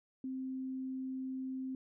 sine tone, 261.5 Hz, C4, 1 cent flat, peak -37 dBFS, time 0.24-1.75 s, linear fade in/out 2 ms, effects none

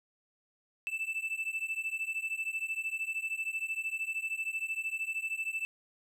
triangle beating tone pair, 2637 / 2650 Hz, E7 / E7, 0 / +9 cents, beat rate 13 Hz, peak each -35 / -34 dBFS, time 0.87-5.65 s, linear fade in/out 0 ms, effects none

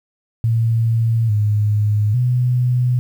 sine tone with pitch steps, 114.2 / 105 / 124.3 Hz, A#2 / G#2 / B2, -35 / +19 / +12 cents, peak -13 dBFS, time 0.44-2.99 s, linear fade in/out 0 ms, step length 850 ms, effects 8-bit

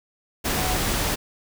sine tone in noise, 740 Hz, F#5, in tune, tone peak -30 dBFS, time 0.56-0.77 s, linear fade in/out 20 ms, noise pink, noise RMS -24 dBFS, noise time 0.44-1.16 s, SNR -9 dB, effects none

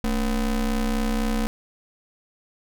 square ring-modulated tone, 127.3 Hz, C3, 47 cents flat, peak -19 dBFS, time 0.04-1.47 s, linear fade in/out 0 ms, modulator 95.3 Hz, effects none

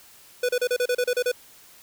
square tone bursts, 493.9 Hz, B4, in tune, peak -21 dBFS, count 10, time 0.43-1.317 s, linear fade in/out 5 ms, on 59 ms, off 33 ms, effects white hiss -51 dBFS RMS until 1.82 s

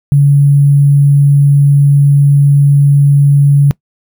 sine tone with sample-and-hold, 142.1 Hz, C#3, 43 cents sharp, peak -3 dBFS, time 0.12-3.71 s, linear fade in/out 0 ms, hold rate 11025 Hz, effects noise-tail reverb RT60 0.1 s tail -22 dB re dry

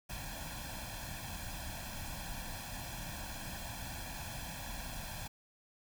pink noise with comb filter, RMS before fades -43 dBFS, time 0.09-5.28 s, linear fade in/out 10 ms, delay 1.2 ms, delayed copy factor +0.85, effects none

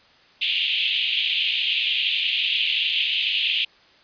white band-pass noise, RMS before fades -23 dBFS, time 0.41-3.65 s, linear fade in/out 10 ms, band 2600 to 3400 Hz, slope 48 dB/octave, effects white hiss -54 dBFS RMS until 4.03 s + resampled to 11025 Hz

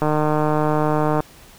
click train, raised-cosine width 1 ms, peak -6 dBFS, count 181, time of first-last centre 0.02-1.204 s, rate 152 Hz, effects pink hiss -46 dBFS RMS until 1.58 s

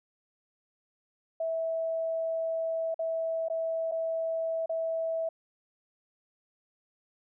sine tone with dropouts, 653 Hz, E5, 17 cents flat, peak -28 dBFS, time 1.4-5.29 s, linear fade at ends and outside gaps 5 ms, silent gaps 2.944-2.991 / 3.485-3.499 / 3.914-3.919 / 4.66-4.694 s, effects none

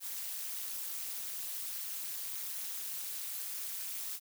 blue noise with amplitude modulation, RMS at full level -36 dBFS, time 0-4.2 s, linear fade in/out 50 ms, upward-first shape sine, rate 200 Hz, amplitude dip 95%, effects none

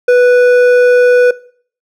sine tone with hard clipping, 493 Hz, B4, 3 cents flat, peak -6 dBFS, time 0.08-1.31 s, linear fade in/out 5 ms, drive 8 dB, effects noise-tail reverb RT60 0.5 s tail -20 dB re dry

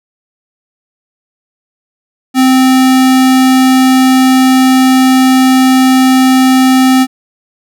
square tone, 260 Hz, C4, 11 cents flat, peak -5 dBFS, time 2.34-7.07 s, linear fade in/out 50 ms, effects none

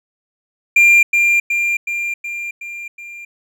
triangle tone with echo, 2390 Hz, D7, 30 cents sharp, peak -5 dBFS, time 0.76-1.03 s, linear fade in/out 5 ms, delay 370 ms, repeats 6, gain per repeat -4 dB, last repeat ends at 3.25 s, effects none

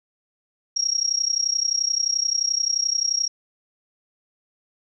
sine tone with amplitude modulation, 5600 Hz, F8, 4 cents sharp, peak -16 dBFS, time 0.76-3.28 s, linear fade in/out 10 ms, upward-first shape sine, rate 31.5 Hz, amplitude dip 90%, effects none

